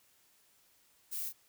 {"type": "noise with echo", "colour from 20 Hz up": "violet", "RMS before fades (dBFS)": -39, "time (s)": [1.11, 1.3], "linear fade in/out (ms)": 20, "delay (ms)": 30, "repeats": 1, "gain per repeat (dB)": -6, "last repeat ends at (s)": 1.33, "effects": ["white hiss -68 dBFS RMS until 1.48 s"]}